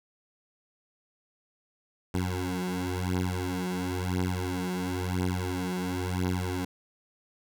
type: beating tone pair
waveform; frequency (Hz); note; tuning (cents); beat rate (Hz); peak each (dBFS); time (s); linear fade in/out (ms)
15% pulse; 90.6 / 91.57; F#2 / F#2; -36 / -17; 0.97; -25; 2.14-6.65; 5
effects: none